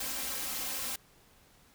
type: noise with comb filter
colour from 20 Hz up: white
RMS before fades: -36 dBFS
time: 0-0.96 s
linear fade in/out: 5 ms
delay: 3.8 ms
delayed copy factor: +0.75
effects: pink hiss -62 dBFS RMS until 1.74 s